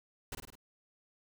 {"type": "noise with echo", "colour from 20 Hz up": "pink", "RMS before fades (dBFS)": -40, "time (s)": [0.32, 0.35], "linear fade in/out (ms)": 2, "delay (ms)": 51, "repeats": 4, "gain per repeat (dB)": -4, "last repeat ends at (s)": 0.554, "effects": []}